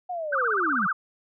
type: linear sweep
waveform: sine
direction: down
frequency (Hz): 740 to 174.61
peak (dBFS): -28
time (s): 0.09-0.87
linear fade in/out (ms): 10
type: tone with vibrato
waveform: sine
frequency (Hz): 1349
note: E6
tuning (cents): +40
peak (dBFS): -22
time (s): 0.32-0.93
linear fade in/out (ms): 10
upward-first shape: sine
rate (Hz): 16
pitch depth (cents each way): 260
effects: none